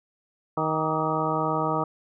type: harmonic tone with a mistuned harmonic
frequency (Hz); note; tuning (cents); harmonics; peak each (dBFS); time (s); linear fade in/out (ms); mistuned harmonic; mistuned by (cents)
157; D#3; +16; 1 / 2 / 3 / 4 / 5 / 6 / 7 / 8; -31 / -31 / -31 / -31 / -31 / -31 / -31 / -31; 0.57-1.84; 5; 7; +87
effects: none